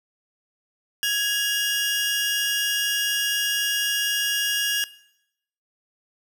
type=tone pair together; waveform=sawtooth; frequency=1661.2 / 2836 Hz; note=G#6 / F7; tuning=0 / +26 cents; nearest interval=major sixth; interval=926 cents; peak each=-21 / -21 dBFS; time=1.03-4.84 s; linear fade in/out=0 ms; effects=noise-tail reverb RT60 0.8 s tail -19 dB re dry